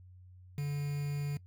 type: tone with quantisation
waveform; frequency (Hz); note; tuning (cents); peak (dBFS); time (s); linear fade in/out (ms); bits
triangle; 144.2; D3; -31; -30; 0.58-1.37; 2; 8
effects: noise-tail reverb RT60 0.1 s tail -21 dB re dry + added 91 Hz sine -52 dBFS peak until 1.46 s